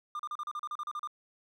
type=tone bursts; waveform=triangle; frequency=1200 Hz; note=D6; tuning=37 cents sharp; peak=-32 dBFS; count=12; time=0.15-1.074 s; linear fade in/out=2 ms; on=44 ms; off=36 ms; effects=none